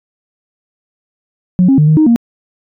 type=tone with pitch steps; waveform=sine; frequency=181.5 / 270.1 / 151.1 / 155.4 / 311 / 233.9 Hz; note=F#3 / C#4 / D3 / D#3 / D#4 / A#3; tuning=-33 / -45 / +50 / -2 / -1 / +6 cents; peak=-4 dBFS; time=1.59-2.16 s; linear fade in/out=0 ms; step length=95 ms; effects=tanh soft clip ceiling -1 dBFS